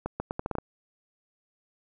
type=accelerating click train; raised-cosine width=1 ms; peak=-16 dBFS; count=8; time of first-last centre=0.06-0.585 s; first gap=140 ms; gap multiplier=0.78; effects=none